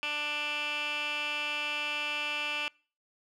15% pulse tone with band-pass filter, 295.6 Hz, D4, 11 cents sharp, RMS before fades -33 dBFS, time 0.03-2.68 s, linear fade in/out 0 ms, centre 2500 Hz, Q 4.4, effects noise-tail reverb RT60 0.4 s tail -26 dB re dry

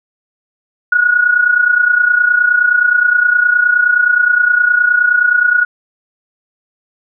sine tone with amplitude modulation, 1455 Hz, F#6, 29 cents flat, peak -5 dBFS, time 0.92-5.65 s, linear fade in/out 5 ms, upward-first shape sine, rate 29.6 Hz, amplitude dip 70%, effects none

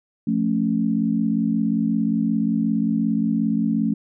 sine chord, F augmented, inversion none, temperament equal, 174.61 / 220 / 277.2 Hz, F3 / A3 / C#4, 0 / 0 / 0 cents, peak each -25 / -20 / -24 dBFS, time 0.27-3.94 s, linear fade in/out 5 ms, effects none

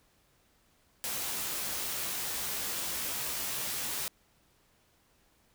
white noise with comb filter, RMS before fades -35 dBFS, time 1.04-4.08 s, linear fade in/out 0 ms, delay 15 ms, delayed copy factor +0.5, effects pink hiss -68 dBFS RMS until 5.54 s

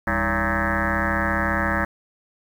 sine tone with frequency modulation, 932.3 Hz, A#5, in tune, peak -19 dBFS, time 0.07-1.85 s, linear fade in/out 5 ms, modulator 122 Hz, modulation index 7.7, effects 8-bit

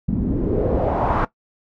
pink noise with low-pass filter sweep, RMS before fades -20 dBFS, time 0.08-1.25 s, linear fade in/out 5 ms, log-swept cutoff 200 to 1200 Hz, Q 2.9, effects noise-tail reverb RT60 0.1 s tail -17 dB re dry

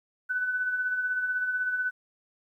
sine tone with tremolo, 1499 Hz, F#6, 22 cents sharp, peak -24 dBFS, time 0.29-1.91 s, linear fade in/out 20 ms, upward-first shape sine, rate 16 Hz, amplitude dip 45%, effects 11-bit

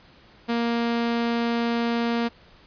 sawtooth tone, 234.2 Hz, A#3, 8 cents sharp, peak -18 dBFS, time 0.48-2.29 s, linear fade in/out 20 ms, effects pink hiss -53 dBFS RMS until 2.66 s + resampled to 11025 Hz

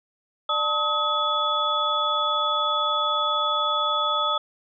sine tone cluster, 596 / 883 / 1271 / 3421 Hz, D5 / A5 / D#6 / A7, +25 / +6 / +36 / -49 cents, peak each -30 / -31 / -23 / -26 dBFS, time 0.49-4.38 s, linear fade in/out 5 ms, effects none

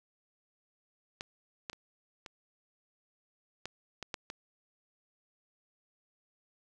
clicks, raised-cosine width 0.2 ms, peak -21 / -20 / -29 / -27 / -21 / -22 / -18 / -23 dBFS, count 8, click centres 1.209 / 1.698 / 1.731 / 2.262 / 3.656 / 4.027 / 4.142 / 4.301 s, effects none

